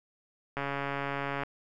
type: click train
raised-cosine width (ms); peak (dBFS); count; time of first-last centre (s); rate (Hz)
0.5; -18; 122; 0.57-1.434; 140
effects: none